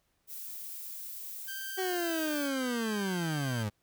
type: noise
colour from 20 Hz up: violet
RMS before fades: -42 dBFS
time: 0.27-2.5 s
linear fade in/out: 50 ms
type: tone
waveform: sawtooth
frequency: 1568 Hz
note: G6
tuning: in tune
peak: -36 dBFS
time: 1.47-3.64 s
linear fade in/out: 20 ms
type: linear sweep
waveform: 30% pulse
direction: down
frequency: 381.2 to 100 Hz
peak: -28 dBFS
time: 1.77-3.7 s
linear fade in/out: 20 ms
effects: pink hiss -75 dBFS RMS until 3.82 s